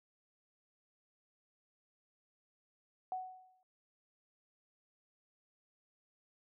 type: tone with exponential decay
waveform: sine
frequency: 744 Hz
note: F#5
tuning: 9 cents sharp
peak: -34 dBFS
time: 3.12-3.63 s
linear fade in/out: 1 ms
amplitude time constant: 110 ms
effects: none